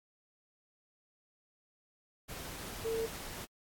sine tone in noise, 451.6 Hz, A4, 45 cents sharp, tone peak -32 dBFS, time 2.84-3.07 s, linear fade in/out 20 ms, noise pink, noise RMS -44 dBFS, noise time 2.28-3.46 s, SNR +9 dB, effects AAC 64 kbps

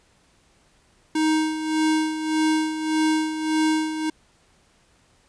square tone with tremolo, 313 Hz, D#4, 10 cents sharp, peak -18 dBFS, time 1.15-4.1 s, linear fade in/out 5 ms, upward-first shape sine, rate 1.7 Hz, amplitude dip 65%, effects pink hiss -60 dBFS RMS until 5.28 s + resampled to 22050 Hz

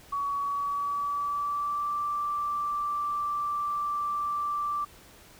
sine tone with pitch glide, 1128 to 1171.8 Hz, C#6 to D6, +30 to -4 cents, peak -27 dBFS, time 0.12-4.85 s, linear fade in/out 10 ms, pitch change +66 cents, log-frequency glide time 0.37-1.94 s, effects pink hiss -53 dBFS RMS until 5.39 s

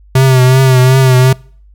square tone with vibrato, 130 Hz, C3, 11 cents flat, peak -5 dBFS, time 0.15-1.33 s, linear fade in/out 5 ms, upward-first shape triangle, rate 2.7 Hz, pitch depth 52 cents each way, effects noise-tail reverb RT60 0.5 s tail -25 dB re dry + added 50 Hz sine -38 dBFS peak until 1.74 s

